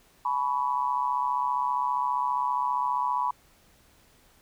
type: tone with amplitude modulation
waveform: sine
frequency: 987.8 Hz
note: B5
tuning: in tune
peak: -20 dBFS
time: 0.25-3.31 s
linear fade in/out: 5 ms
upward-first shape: sine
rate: 135 Hz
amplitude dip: 90%
effects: pink hiss -60 dBFS RMS until 4.41 s

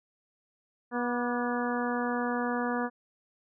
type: harmonic tone with a mistuned harmonic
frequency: 243 Hz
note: B3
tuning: 28 cents flat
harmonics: 1 / 2 / 3 / 4 / 5 / 6 / 7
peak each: -31 / -34 / -36 / -37 / -38 / -39 / -39 dBFS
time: 0.91-2.9 s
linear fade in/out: 50 ms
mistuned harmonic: 5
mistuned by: -33 cents
effects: none

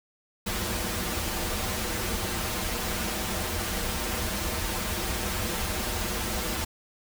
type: noise with comb filter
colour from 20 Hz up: pink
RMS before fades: -30 dBFS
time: 0.46-6.65 s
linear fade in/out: 10 ms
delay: 7.2 ms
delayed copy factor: -0.95
effects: none

